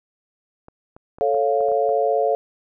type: clicks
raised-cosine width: 1 ms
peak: -28 dBFS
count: 8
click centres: 0.684 / 0.965 / 1.185 / 1.345 / 1.607 / 1.686 / 1.718 / 1.892 s
type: chord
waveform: sine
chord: A augmented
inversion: none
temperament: equal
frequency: 440 / 554.4 / 698.5 Hz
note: A4 / C#5 / E#5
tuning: 0 / 0 / 0 cents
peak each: -21 dBFS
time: 1.21-2.35 s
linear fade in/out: 0 ms
effects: none